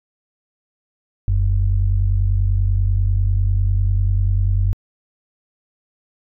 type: tone pair together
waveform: sine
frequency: 44.79 / 94.9 Hz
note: F1 / F#2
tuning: +44 / +44 cents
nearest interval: octave + minor second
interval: 1300 cents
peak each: -16 dBFS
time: 1.28-4.73 s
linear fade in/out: 0 ms
effects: tanh soft clip ceiling -6 dBFS